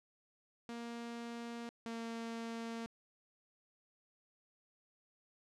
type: tone pair in turn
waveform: sawtooth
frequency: 234.7 / 229.5 Hz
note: A#3 / A#3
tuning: +12 / -27 cents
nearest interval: unison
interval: 39 cents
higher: first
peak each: -39 / -37 dBFS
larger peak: second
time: 0.69-1.69 / 1.86-2.86 s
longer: neither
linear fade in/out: 0 ms
effects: low-pass 7000 Hz 12 dB/octave